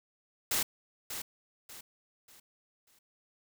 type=noise with echo; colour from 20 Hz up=white; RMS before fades=-30 dBFS; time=0.51-0.63 s; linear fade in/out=5 ms; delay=590 ms; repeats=4; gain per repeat=-9 dB; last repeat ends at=2.99 s; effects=none